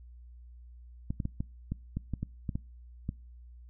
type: clicks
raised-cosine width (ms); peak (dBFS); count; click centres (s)
5; -20; 11; 1.105 / 1.202 / 1.254 / 1.405 / 1.72 / 1.97 / 2.137 / 2.23 / 2.492 / 2.555 / 3.091
effects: noise-tail reverb RT60 0.4 s tail -26 dB re dry + added 60 Hz sine -48 dBFS peak until 3.69 s